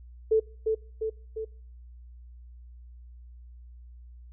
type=tone with echo; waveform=sine; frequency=440 Hz; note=A4; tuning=in tune; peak=-18 dBFS; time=0.31-0.4 s; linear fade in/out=10 ms; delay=350 ms; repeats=3; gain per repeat=-4 dB; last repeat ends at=1.45 s; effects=noise-tail reverb RT60 0.5 s tail -24 dB re dry + added 60 Hz sine -45 dBFS peak until 4.32 s